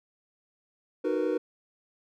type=chord; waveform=triangle; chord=B major seventh; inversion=first; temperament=just; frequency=308.7 / 370.4 / 463 / 493.9 Hz; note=D#4 / F#4 / A#4 / B4; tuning=-14 / +2 / -12 / 0 cents; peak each=-29 dBFS; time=1.04-1.38 s; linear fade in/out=10 ms; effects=none